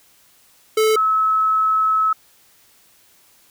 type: tone pair in turn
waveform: square / sine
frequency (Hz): 435.4 / 1294.2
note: A4 / E6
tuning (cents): -18 / -32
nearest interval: octave + perfect fifth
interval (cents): 1886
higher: second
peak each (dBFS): -14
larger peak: neither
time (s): 0.77-0.96 / 0.96-2.13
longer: second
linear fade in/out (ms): 5
effects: white hiss -54 dBFS RMS until 3.5 s

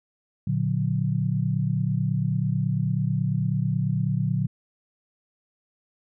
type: chord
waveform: sine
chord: Bb augmented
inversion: none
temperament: just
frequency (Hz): 116.54 / 145.68 / 182.1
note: Bb2 / D3 / F#3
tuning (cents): 0 / -14 / -27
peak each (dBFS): -26 / -25 / -27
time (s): 0.47-4.47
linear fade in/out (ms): 5
effects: none

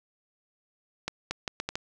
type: accelerating click train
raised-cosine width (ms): 0.2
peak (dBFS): -13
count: 6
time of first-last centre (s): 1.08-1.755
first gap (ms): 230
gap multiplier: 0.73
effects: none

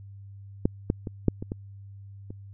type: clicks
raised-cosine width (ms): 3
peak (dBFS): -8 / -10 / -20 / -7 / -21 / -18 / -26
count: 7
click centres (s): 0.655 / 0.901 / 1.072 / 1.283 / 1.425 / 1.519 / 2.305
effects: added 99 Hz sine -42 dBFS peak until 2.53 s

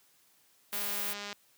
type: noise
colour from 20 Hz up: violet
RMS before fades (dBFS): -35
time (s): 0.72-1.14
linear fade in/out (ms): 20
type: click train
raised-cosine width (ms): 0.2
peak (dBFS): -23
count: 123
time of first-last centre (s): 0.73-1.328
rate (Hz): 204
effects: white hiss -66 dBFS RMS until 1.57 s + high-pass 100 Hz 12 dB/octave

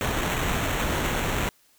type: noise with sample-and-hold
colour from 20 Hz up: pink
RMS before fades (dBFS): -26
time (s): 0.01-1.49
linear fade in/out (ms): 0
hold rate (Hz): 4900
effects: white hiss -61 dBFS RMS until 1.78 s

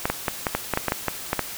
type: clicks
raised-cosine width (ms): 0.5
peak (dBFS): -6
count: 12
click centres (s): 0.055 / 0.1 / 0.282 / 0.468 / 0.55 / 0.737 / 0.774 / 0.883 / 0.921 / 1.083 / 1.331 / 1.393
effects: white hiss -35 dBFS RMS until 1.57 s

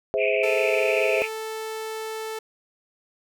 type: chord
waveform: sine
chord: Ab augmented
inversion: none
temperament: just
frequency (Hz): 415.3 / 519.1 / 648.9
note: Ab4 / C5 / E5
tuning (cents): 0 / -14 / -27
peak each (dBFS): -25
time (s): 0.14-1.22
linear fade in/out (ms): 0
type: band-pass noise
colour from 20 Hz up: pink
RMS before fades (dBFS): -28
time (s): 0.17-1.29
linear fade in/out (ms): 50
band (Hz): 2300 to 2600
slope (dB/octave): 96
type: tone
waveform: sawtooth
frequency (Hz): 439.9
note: A4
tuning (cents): 0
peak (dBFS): -26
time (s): 0.43-2.39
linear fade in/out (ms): 5
effects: none

